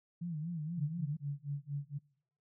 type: tone with vibrato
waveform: sine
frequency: 162 Hz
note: E3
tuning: 30 cents flat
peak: -36 dBFS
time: 0.21-1.17 s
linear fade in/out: 10 ms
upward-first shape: sine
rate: 4.2 Hz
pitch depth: 140 cents each way
type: tone with tremolo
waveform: sine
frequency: 142.9 Hz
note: D3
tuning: 47 cents flat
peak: -33 dBFS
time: 0.77-1.99 s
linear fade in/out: 20 ms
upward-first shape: sine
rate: 4.3 Hz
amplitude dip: 100%
effects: noise-tail reverb RT60 0.7 s tail -25 dB re dry